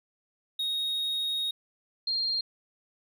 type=tone pair in turn; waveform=triangle / sine; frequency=3748 / 4207 Hz; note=A#7 / C8; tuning=+9 / +9 cents; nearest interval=major second; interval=200 cents; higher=second; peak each=-26 dBFS; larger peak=neither; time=0.59-1.51 / 2.07-2.41 s; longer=first; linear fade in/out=5 ms; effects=none